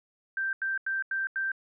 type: tone bursts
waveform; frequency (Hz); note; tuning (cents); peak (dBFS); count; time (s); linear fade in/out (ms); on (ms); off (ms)
sine; 1568; G6; 0; -27; 5; 0.37-1.518; 2; 160; 87
effects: none